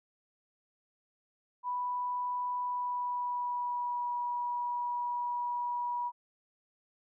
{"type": "tone with pitch glide", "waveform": "sine", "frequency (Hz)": [987, 968.9], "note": ["B5", "B5"], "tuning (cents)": [-1, -33], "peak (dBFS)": -31, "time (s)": [1.63, 6.12], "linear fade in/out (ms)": 50, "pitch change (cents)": -32, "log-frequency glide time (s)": [2.61, 4.14], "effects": []}